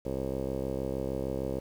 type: tone with low-pass filter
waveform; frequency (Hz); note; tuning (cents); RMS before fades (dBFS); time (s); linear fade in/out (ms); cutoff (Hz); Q
10% pulse; 66.5; C2; +29; -33; 0.05-1.6; 10; 560; 6
effects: 9-bit